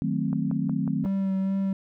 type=chord; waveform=sine; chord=D# diminished seventh; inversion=none; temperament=equal; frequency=155.56 / 185 / 220 / 261.6 Hz; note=D#3 / F#3 / A3 / C4; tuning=0 / 0 / 0 / 0 cents; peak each=-29 dBFS; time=0.02-1.05 s; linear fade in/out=0 ms
type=click train; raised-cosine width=1 ms; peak=-26 dBFS; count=5; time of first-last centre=0.33-1.06 s; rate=5.48 Hz
type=tone with vibrato; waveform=triangle; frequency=193 Hz; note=G3; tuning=27 cents flat; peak=-21 dBFS; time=1.04-1.73 s; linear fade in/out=2 ms; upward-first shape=sine; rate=2.3 Hz; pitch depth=17 cents each way
effects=none

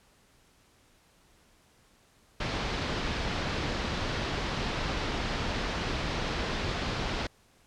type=low-pass noise; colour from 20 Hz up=pink; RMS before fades=-32 dBFS; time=2.4-7.27 s; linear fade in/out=5 ms; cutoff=4900 Hz; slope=24 dB/octave; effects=pink hiss -63 dBFS RMS until 7.66 s + low-pass 11000 Hz 12 dB/octave

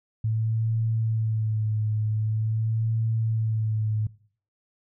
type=tone with vibrato; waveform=sine; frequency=110 Hz; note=A2; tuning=in tune; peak=-22 dBFS; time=0.24-4.07 s; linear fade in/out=5 ms; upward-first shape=sine; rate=0.45 Hz; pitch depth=38 cents each way; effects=noise-tail reverb RT60 0.5 s tail -20 dB re dry

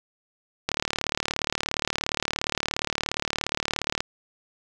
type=click train; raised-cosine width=0.2 ms; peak=-7 dBFS; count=124; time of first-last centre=0.69-4.005 s; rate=37.1 Hz; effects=none

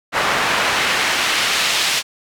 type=noise with band-pass filter sweep; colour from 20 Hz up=pink; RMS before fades=-18 dBFS; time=0.12-2.03 s; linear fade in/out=50 ms; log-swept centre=1300 to 3900 Hz; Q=0.83; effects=none

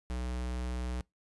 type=tone; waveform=square; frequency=61.74 Hz; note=B1; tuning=in tune; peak=-34 dBFS; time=0.1-1.01 s; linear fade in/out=0 ms; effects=noise-tail reverb RT60 0.2 s tail -26 dB re dry + resampled to 24000 Hz

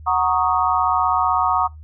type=chord; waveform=sine; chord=D# minor seventh; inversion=first; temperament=equal; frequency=740 / 932.3 / 1108.7 / 1244.5 Hz; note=F#5 / A#5 / C#6 / D#6; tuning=0 / 0 / 0 / 0 cents; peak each=-21 dBFS; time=0.06-1.68 s; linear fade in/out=20 ms; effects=noise-tail reverb RT60 0.2 s tail -25 dB re dry + added 77 Hz sine -36 dBFS peak until 1.83 s

